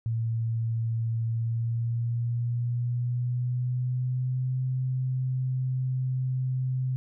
sine tone with pitch glide, 114.2 to 128.93 Hz, A#2 to C3, -35 to -25 cents, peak -25 dBFS, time 0.06-6.96 s, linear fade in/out 0 ms, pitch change +210 cents, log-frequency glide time 1.28-4.57 s, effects none

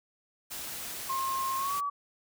white noise, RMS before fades -39 dBFS, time 0.5-1.81 s, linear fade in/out 20 ms
sine tone with pitch glide, 1066 to 1142.5 Hz, C6 to D6, +32 to -48 cents, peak -29 dBFS, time 1.09-1.9 s, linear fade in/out 10 ms, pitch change +120 cents, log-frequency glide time 1.57-1.75 s
effects none

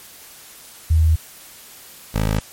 sine / 15% pulse tone pair in turn, 79.8 / 53.26 Hz, D#2 / G#1, +44 / +44 cents, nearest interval perfect fifth, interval 700 cents, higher first, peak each -11 dBFS, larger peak neither, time 0.9-1.16 / 2.14-2.4 s, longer neither, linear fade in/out 10 ms, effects white hiss -42 dBFS RMS until 2.52 s + MP3 64 kbps

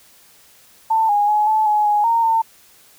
sine tone with pitch steps, 890 / 823 / 843 / 868 / 843 / 833 / 922 / 903 Hz, A5 / G#5 / G#5 / A5 / G#5 / G#5 / A#5 / A5, +20 / -16 / +26 / -24 / +26 / +5 / -19 / +45 cents, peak -13 dBFS, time 0.9-2.42 s, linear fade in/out 10 ms, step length 190 ms, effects white hiss -50 dBFS RMS until 2.98 s

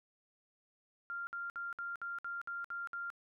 sine tone bursts, 1392 Hz, F6, 6 cents flat, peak -38 dBFS, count 9, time 1.1-3.102 s, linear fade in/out 0 ms, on 170 ms, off 59 ms, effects none

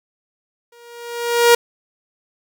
sawtooth tone with exponential growth, 473.5 Hz, A#4, 27 cents sharp, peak -3 dBFS, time 0.72-1.55 s, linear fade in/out 5 ms, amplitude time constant 180 ms, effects none

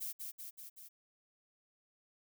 violet noise with echo, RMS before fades -41 dBFS, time 0-0.13 s, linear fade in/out 20 ms, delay 190 ms, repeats 4, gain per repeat -3 dB, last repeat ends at 0.89 s, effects none

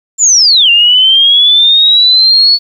sine linear two-way sweep, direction down then up, 7290 to 2766 to 4439 Hz, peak -3 dBFS, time 0.18-2.59 s, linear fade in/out 50 ms, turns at 0.7 s, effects 7-bit

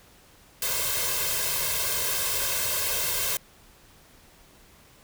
white noise with comb filter, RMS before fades -27 dBFS, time 0.62-3.37 s, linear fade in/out 2 ms, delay 1.9 ms, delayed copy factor +1, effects pink hiss -55 dBFS RMS until 5.03 s

